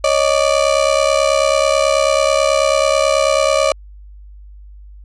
35% pulse ring-modulated tone, 587.3 Hz, D5, in tune, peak -7 dBFS, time 0.04-3.72 s, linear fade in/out 2 ms, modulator 34.6 Hz, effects added 50 Hz sine -35 dBFS peak until 5.04 s + resampled to 22050 Hz

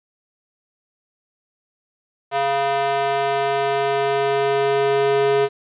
square tone with high-pass filter sweep, 138.59 Hz, C#3, in tune, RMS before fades -19 dBFS, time 2.31-5.49 s, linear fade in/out 50 ms, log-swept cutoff 650 to 420 Hz, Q 2.6, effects resampled to 8000 Hz + 8-bit

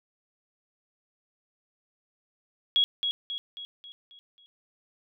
sine tone with echo, 3322 Hz, G#7, in tune, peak -19 dBFS, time 2.76-2.84 s, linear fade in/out 0 ms, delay 270 ms, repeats 6, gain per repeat -6 dB, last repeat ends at 4.46 s, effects none

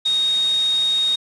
sine tone in noise, 3729 Hz, A#7, in tune, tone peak -16 dBFS, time 0.05-1.16 s, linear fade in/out 10 ms, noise white, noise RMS -33 dBFS, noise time 0.05-1.16 s, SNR +14 dB, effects resampled to 22050 Hz

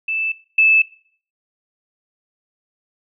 sine tone pair in turn, 2637 / 2622 Hz, E7 / E7, 0 / -10 cents, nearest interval unison, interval 10 cents, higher first, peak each -19 / -9 dBFS, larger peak second, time 0.08-0.32 / 0.58-0.82 s, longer neither, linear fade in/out 5 ms, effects noise-tail reverb RT60 0.5 s tail -19 dB re dry

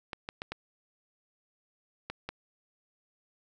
clicks, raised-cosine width 0.3 ms, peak -20 dBFS, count 6, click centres 0.132 / 0.289 / 0.419 / 0.52 / 2.1 / 2.29 s, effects none

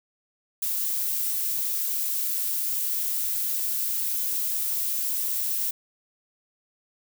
violet noise, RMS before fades -27 dBFS, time 0.62-5.71 s, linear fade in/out 5 ms, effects none

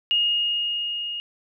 sine tone with level ramp, 2856 Hz, F7, 38 cents sharp, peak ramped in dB -17 to -28 dBFS, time 0.11-1.2 s, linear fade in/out 0 ms, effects none

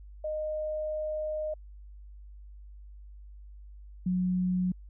sine tone pair in turn, 616 / 182.29 Hz, D#5 / F#3, -17 / -26 cents, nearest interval octave + major sixth, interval 2109 cents, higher first, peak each -30 / -25 dBFS, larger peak second, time 0.24-1.54 / 4.06-4.72 s, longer first, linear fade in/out 5 ms, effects added 50 Hz sine -45 dBFS peak until 4.89 s

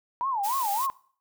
sine tone with vibrato, 933 Hz, A#5, 1 cent sharp, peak -25 dBFS, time 0.21-0.9 s, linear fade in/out 0 ms, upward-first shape sine, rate 3.5 Hz, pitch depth 280 cents each way
blue noise, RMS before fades -34 dBFS, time 0.43-0.87 s, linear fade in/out 20 ms
effects noise-tail reverb RT60 0.5 s tail -21 dB re dry

